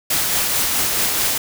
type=noise with tremolo; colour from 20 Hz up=white; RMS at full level=-18 dBFS; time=0.1-1.38 s; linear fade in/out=5 ms; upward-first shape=sine; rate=4.6 Hz; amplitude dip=25%; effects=none